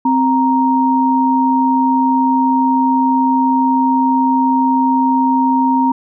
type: tone pair together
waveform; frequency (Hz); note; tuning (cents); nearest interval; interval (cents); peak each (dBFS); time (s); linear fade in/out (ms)
sine; 261 / 934; C4 / A#5; -4 / +3; octave + minor seventh; 2207; -13; 0.05-5.92; 5
effects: none